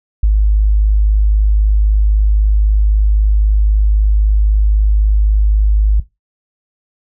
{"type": "tone", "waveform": "sine", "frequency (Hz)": 51.91, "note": "G#1", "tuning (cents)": 0, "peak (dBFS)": -7, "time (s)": [0.23, 6], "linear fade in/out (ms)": 5, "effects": ["noise-tail reverb RT60 0.2 s tail -17 dB re dry"]}